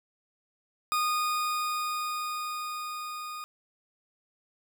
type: tone with level ramp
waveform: 40% pulse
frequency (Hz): 1231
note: D#6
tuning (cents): -19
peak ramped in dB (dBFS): -24 to -36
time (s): 0.92-3.44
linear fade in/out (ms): 0
effects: none